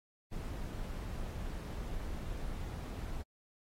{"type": "noise", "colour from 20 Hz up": "brown", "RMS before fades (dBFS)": -40, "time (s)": [0.31, 3.23], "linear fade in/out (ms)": 20, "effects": ["AAC 48 kbps"]}